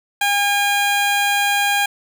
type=tone; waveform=15% pulse; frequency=810 Hz; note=G#5; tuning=43 cents flat; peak=-9 dBFS; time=0.21-1.86 s; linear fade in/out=5 ms; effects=none